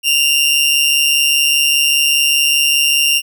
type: tone with amplitude modulation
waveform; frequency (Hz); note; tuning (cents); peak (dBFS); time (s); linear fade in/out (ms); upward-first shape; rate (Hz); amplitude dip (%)
sawtooth; 2789; F7; -3; -5; 0.03-3.22; 50; sine; 145; 55
effects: none